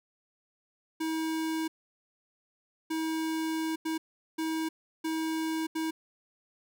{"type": "tone bursts at uneven times", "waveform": "square", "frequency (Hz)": 320, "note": "D#4", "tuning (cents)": 49, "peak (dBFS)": -30, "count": 6, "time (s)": [[1, 1.68], [2.9, 3.76], [3.85, 3.98], [4.38, 4.69], [5.04, 5.67], [5.75, 5.91]], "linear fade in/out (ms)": 10, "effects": []}